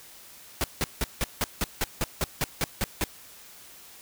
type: noise bursts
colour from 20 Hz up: pink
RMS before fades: -26 dBFS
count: 13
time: 0.61-3.04 s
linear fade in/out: 0 ms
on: 30 ms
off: 170 ms
effects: white hiss -49 dBFS RMS until 4.01 s